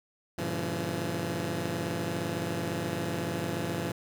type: chord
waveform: 15% pulse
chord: G diminished seventh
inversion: none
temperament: just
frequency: 98 / 117.6 / 141.12 / 169.34 Hz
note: G2 / Bb2 / Db3 / Fb3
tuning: 0 / +16 / +31 / +47 cents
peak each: -31 / -32 / -32 / -27 dBFS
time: 0.38-3.92 s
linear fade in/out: 5 ms
effects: none